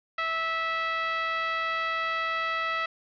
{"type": "tone with band-pass filter", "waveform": "10% pulse", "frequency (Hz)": 654, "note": "E5", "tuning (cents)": -14, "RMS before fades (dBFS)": -29, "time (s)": [0.18, 2.86], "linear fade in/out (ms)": 5, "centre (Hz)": 1500, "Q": 1.5, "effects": ["resampled to 11025 Hz", "8-bit"]}